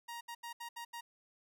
sawtooth tone bursts at uneven times, 940 Hz, A#5, 14 cents sharp, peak -39 dBFS, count 6, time 0.08-0.21 / 0.28-0.35 / 0.43-0.53 / 0.6-0.69 / 0.76-0.85 / 0.93-1.01 s, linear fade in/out 10 ms, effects none

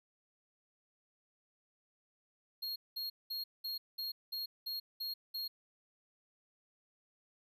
square tone bursts, 4269 Hz, C8, 34 cents sharp, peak -38 dBFS, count 9, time 2.62-5.48 s, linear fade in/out 10 ms, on 140 ms, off 200 ms, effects none

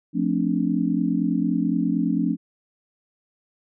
sine chord, D minor seventh, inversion first, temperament just, 176.2 / 220.2 / 264.3 / 293.7 Hz, F3 / A3 / C4 / D4, +16 / +2 / +18 / 0 cents, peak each -25 dBFS, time 0.13-2.37 s, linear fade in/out 50 ms, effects none

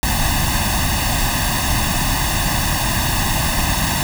pink noise with comb filter, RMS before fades -18 dBFS, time 0.03-4.03 s, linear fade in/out 0 ms, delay 1.1 ms, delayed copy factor +1, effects none

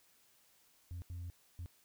sine tone bursts at uneven times, 87.31 Hz, F2, in tune, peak -39 dBFS, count 3, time 0.91-1.02 / 1.1-1.3 / 1.59-1.66 s, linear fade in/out 0 ms, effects tanh soft clip ceiling -40 dBFS + white hiss -69 dBFS RMS until 1.84 s

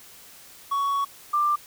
triangle / sine tone pair in turn, 1118 / 1186 Hz, C#6 / D6, +14 / +17 cents, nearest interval minor second, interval 103 cents, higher second, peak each -20 / -19 dBFS, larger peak second, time 0.71-1.05 / 1.33-1.56 s, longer first, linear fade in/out 10 ms, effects white hiss -48 dBFS RMS until 1.66 s

